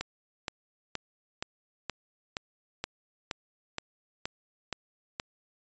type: click train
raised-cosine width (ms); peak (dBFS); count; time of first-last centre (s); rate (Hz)
0.2; -15; 12; 0.01-5.199; 2.12
effects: resampled to 16000 Hz